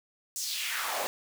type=noise with high-pass filter sweep; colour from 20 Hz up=pink; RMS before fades=-33 dBFS; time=0.36-1.07 s; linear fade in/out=0 ms; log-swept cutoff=7100 to 480 Hz; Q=2.5; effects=none